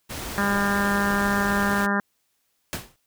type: noise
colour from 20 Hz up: pink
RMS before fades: -33 dBFS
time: 0.09-1.87 s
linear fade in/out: 20 ms
type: harmonic tone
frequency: 201.1 Hz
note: G3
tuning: 44 cents sharp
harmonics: 1 / 2 / 3 / 4 / 5 / 6 / 7 / 8 / 9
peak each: -24 / -32 / -33 / -32 / -30 / -31 / -30 / -28 / -31 dBFS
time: 0.38-2 s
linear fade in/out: 0 ms
type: noise with exponential decay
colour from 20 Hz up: pink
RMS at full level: -26 dBFS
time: 2.73-2.96 s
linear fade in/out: 0 ms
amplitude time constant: 49 ms
effects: white hiss -71 dBFS RMS until 3.06 s